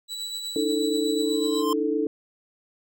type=tone with tremolo; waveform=35% pulse; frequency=3939 Hz; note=B7; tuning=5 cents flat; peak=-27 dBFS; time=0.08-1.64 s; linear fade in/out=50 ms; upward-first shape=sine; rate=8.2 Hz; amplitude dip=35%
type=chord; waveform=sine; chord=D suspended second; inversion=none; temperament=equal with one note detuned; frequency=293.7 / 321.5 / 440 Hz; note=D4 / E4 / A4; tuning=0 / -43 / 0 cents; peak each=-27 / -27 / -25 dBFS; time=0.56-2.07 s; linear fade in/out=2 ms
type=tone with exponential growth; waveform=square; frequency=1046.5 Hz; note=C6; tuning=in tune; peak=-24 dBFS; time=1.22-1.73 s; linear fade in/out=2 ms; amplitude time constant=110 ms
effects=none